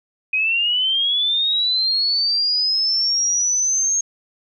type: linear sweep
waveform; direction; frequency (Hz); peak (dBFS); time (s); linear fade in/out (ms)
sine; up; 2499 to 6510; -16; 0.33-4.01; 5
effects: none